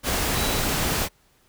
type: tone in noise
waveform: sine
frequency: 3921 Hz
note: B7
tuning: 13 cents flat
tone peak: -33 dBFS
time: 0.33-0.62 s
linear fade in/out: 50 ms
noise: pink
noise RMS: -24 dBFS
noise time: 0.03-1.09 s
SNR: -12 dB
effects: pink hiss -61 dBFS RMS until 1.48 s